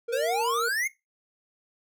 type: tone with vibrato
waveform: triangle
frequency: 466.2 Hz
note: A#4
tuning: in tune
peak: -26 dBFS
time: 0.08-0.69 s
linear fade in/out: 10 ms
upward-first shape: sine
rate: 13 Hz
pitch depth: 10 cents each way
type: exponential sweep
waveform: square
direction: up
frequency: 493.9 to 2209 Hz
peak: -26 dBFS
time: 0.12-0.88 s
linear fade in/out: 10 ms
effects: noise-tail reverb RT60 0.2 s tail -18 dB re dry